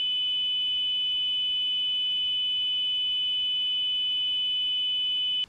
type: tone with frequency modulation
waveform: sine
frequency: 2994 Hz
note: F#7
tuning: 20 cents sharp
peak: -24 dBFS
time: 0-5.44 s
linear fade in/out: 0 ms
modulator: 474 Hz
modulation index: 0.2
effects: pink hiss -56 dBFS RMS until 5.48 s + low-pass 7000 Hz 12 dB/octave